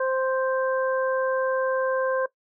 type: harmonic tone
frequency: 523.3 Hz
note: C5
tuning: in tune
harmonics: 1 / 2 / 3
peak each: -23 / -30 / -31 dBFS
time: 0-2.26 s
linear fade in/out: 5 ms
effects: noise-tail reverb RT60 0.1 s tail -18 dB re dry